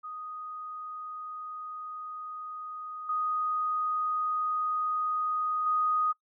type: tone with level steps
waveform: sine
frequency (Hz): 1244.5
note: D#6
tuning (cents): 0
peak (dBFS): -37 / -27 / -24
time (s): 0.03-6.13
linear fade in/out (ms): 20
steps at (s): 3.09 / 5.66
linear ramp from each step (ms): 5
effects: noise-tail reverb RT60 0.1 s tail -21 dB re dry